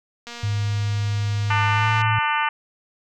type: click train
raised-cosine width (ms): 0.2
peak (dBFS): -19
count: 415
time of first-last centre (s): 0.27-2.017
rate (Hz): 237
type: tone with pitch glide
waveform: sine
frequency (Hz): 103.83 to 110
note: G#2 to A2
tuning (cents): 0 to 0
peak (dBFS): -20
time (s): 0.43-2.19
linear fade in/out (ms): 5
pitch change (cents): +100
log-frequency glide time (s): 1.7-1.92
type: harmonic tone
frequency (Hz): 298.2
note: D4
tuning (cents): +27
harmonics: 3 / 4 / 5 / 6 / 7 / 8 / 9 / 10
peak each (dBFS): -23 / -25 / -27 / -29 / -30 / -31 / -32 / -33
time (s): 1.5-2.49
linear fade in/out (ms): 5
effects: none